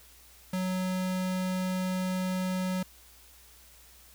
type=tone; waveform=square; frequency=185 Hz; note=F#3; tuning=in tune; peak=-29 dBFS; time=0.53-2.83 s; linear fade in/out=5 ms; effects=added 60 Hz sine -59 dBFS peak until 4.14 s + white hiss -56 dBFS RMS until 4.14 s